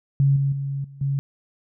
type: tone with level steps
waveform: sine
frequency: 138.59 Hz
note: C#3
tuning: in tune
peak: -14 / -18 / -24 / -39 / -20 dBFS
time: 0.2-1.19 s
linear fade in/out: 0 ms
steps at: 0.36 / 0.52 / 0.84 / 1.01 s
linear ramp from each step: 5 ms
effects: none